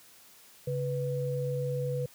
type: tone pair together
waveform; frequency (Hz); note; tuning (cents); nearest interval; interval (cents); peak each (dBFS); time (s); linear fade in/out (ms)
sine; 138.26 / 493.9; C#3 / B4; -4 / 0; octave + minor seventh; 2204; -31 / -32; 0.67-2.06; 5
effects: white hiss -56 dBFS RMS until 2.14 s + high-pass 60 Hz 12 dB/octave